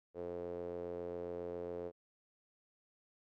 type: tone with band-pass filter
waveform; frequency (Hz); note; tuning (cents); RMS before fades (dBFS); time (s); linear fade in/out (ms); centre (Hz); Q
sawtooth; 87.31; F2; 0; -43; 0.14-1.92; 50; 470; 5.5
effects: none